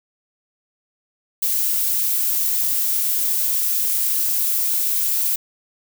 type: noise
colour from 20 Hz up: violet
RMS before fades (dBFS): -20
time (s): 1.42-5.36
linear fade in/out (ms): 5
effects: none